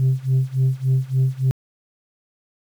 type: tone with tremolo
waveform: sine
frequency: 131.4 Hz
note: C3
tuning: 8 cents sharp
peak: -11 dBFS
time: 0-1.51 s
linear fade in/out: 0 ms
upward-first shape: sine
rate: 3.5 Hz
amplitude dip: 95%
effects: tanh soft clip ceiling -12 dBFS + 8-bit